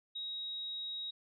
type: tone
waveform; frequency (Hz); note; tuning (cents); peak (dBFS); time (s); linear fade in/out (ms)
sine; 3800; A#7; +33; -38; 0.15-1.11; 10
effects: none